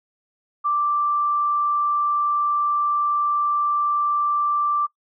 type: tone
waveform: sine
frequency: 1174.7 Hz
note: D6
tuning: in tune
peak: -18 dBFS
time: 0.64-4.87 s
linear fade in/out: 20 ms
effects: noise-tail reverb RT60 0.1 s tail -21 dB re dry